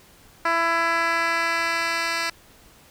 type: tone with band-pass filter sweep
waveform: 10% pulse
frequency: 333.6 Hz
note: E4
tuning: 21 cents sharp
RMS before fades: -23 dBFS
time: 0.45-2.3 s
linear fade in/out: 5 ms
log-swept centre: 1300 to 3500 Hz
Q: 0.95
effects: pink hiss -52 dBFS RMS until 2.9 s